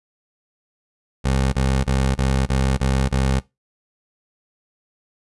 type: tone bursts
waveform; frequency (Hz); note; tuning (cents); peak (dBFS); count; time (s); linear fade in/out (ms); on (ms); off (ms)
20% pulse; 66.3; C2; +23; -12; 7; 1.24-3.402; 20; 290; 22
effects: noise-tail reverb RT60 0.2 s tail -20 dB re dry + resampled to 24000 Hz